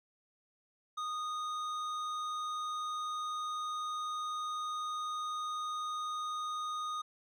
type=tone with hard clipping; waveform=sine; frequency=1236 Hz; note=D#6; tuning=12 cents flat; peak=-37 dBFS; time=0.97-7.02 s; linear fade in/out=10 ms; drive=10 dB; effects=none